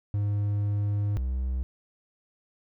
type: tone pair in turn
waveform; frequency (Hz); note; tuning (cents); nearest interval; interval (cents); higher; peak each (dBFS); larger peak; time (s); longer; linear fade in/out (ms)
triangle; 102.6 / 64.08; G#2 / C2; -21 / -35; minor sixth; 814; first; -22 / -24; first; 0.14-1.17 / 1.17-1.63; first; 0
effects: none